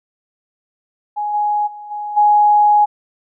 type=tone with level steps; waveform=sine; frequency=834 Hz; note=G#5; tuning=7 cents sharp; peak=-18 / -14 / -30 / -22 / -8 dBFS; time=1.16-2.86 s; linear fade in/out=20 ms; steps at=1.33 / 1.66 / 1.9 / 2.16 s; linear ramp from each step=20 ms; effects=none